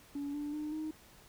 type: tone with pitch steps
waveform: sine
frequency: 284.8 / 293.3 / 302.1 / 311.1 Hz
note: C#4 / D4 / D4 / D#4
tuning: +47 / -2 / +49 / 0 cents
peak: -34 dBFS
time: 0.15-0.91 s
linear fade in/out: 5 ms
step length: 190 ms
effects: tanh soft clip ceiling -33 dBFS + pink hiss -59 dBFS RMS until 1.28 s